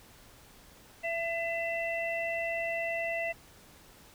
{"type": "harmonic tone", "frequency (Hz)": 670, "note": "E5", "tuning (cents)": 28, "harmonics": [1, 3, 4], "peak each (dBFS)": [-33, -35, -37], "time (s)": [1.03, 3.33], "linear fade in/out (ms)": 20, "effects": ["pink hiss -56 dBFS RMS until 4.14 s"]}